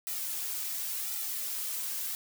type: noise with flanger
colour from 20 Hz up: blue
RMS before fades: -35 dBFS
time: 0.07-2.15 s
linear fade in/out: 0 ms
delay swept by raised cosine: 1.8 to 3.7 ms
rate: 0.93 Hz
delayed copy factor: -0.65
effects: none